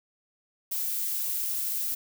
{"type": "noise", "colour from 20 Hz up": "violet", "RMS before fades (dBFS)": -30, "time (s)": [0.71, 1.95], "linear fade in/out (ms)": 10, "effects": []}